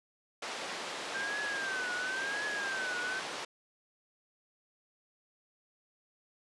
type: band-pass noise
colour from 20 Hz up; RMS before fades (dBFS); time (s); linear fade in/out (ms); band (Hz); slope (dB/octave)
pink; -40; 0.42-3.45; 5; 450 to 5500; 12
type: tone with vibrato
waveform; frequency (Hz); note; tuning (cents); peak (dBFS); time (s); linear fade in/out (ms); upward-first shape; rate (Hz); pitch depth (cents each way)
sine; 1571; G6; +3; -34; 1.14-3.2; 10; triangle; 0.95; 140
effects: resampled to 24000 Hz